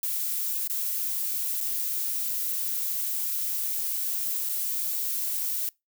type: noise with dropouts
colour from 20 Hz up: violet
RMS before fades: -29 dBFS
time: 0.03-5.69 s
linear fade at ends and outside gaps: 1 ms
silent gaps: 0.675-0.698 / 1.605-1.61 / 4.49-4.494 s
effects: noise-tail reverb RT60 0.2 s tail -24 dB re dry